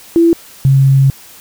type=tone pair in turn; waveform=sine; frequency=335.4 / 135.59 Hz; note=E4 / C#3; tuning=+30 / -38 cents; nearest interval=octave + major third; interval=1568 cents; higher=first; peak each=-5 dBFS; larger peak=neither; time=0.16-0.33 / 0.65-1.1 s; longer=second; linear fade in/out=0 ms; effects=white hiss -38 dBFS RMS until 1.4 s